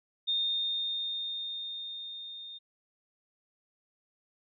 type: tone with level ramp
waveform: sine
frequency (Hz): 3654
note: A#7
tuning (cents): -35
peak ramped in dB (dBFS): -26 to -42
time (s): 0.27-2.59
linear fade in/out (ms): 20
effects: none